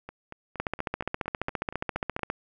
two click trains, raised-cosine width 0.5 ms, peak -24 / -13 dBFS, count 10 / 26, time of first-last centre 0.09-2.193 / 0.6-2.301 s, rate 4.28 / 14.7 Hz, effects none

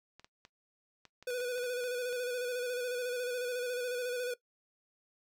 clicks, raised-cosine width 0.2 ms, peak -35 dBFS, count 11, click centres 0.196 / 0.245 / 0.451 / 1.053 / 1.226 / 1.304 / 1.403 / 1.58 / 1.641 / 1.839 / 2.127 s
square tone with vibrato, 493.9 Hz, B4, in tune, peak -34 dBFS, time 1.27-4.34 s, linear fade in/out 5 ms, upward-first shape square, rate 14 Hz, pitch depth 30 cents each way
effects noise-tail reverb RT60 0.1 s tail -18 dB re dry

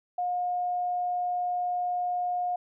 sine tone, 716 Hz, F5, 43 cents sharp, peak -26 dBFS, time 0.18-2.56 s, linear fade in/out 5 ms, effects none

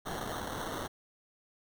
violet noise with sample-and-hold, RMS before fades -38 dBFS, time 0.05-0.88 s, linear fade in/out 20 ms, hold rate 2450 Hz, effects none

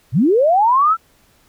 sine linear sweep, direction up, 97.2 to 1366 Hz, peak -10 dBFS, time 0.12-0.97 s, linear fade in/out 50 ms, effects pink hiss -55 dBFS RMS until 1.48 s

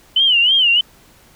sine tone with vibrato, 2982 Hz, F#7, 13 cents sharp, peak -10 dBFS, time 0.16-0.81 s, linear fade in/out 5 ms, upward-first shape sine, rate 3.2 Hz, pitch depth 140 cents each way, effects pink hiss -49 dBFS RMS until 1.35 s

